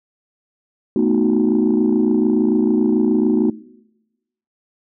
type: chord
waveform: sine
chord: B dominant seventh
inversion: third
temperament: equal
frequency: 220 / 246.9 / 311.1 / 370 Hz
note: A3 / B3 / D#4 / F#4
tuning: 0 / 0 / 0 / 0 cents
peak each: -18 dBFS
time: 0.96-3.5 s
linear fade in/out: 2 ms
effects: noise-tail reverb RT60 1.0 s tail -21 dB re dry + tanh soft clip ceiling -7 dBFS